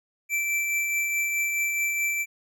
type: tone with tremolo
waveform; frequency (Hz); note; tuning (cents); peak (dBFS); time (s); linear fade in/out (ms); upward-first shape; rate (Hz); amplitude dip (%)
square; 2335; D7; -11; -23; 0.29-2.26; 50; triangle; 4.7; 35
effects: none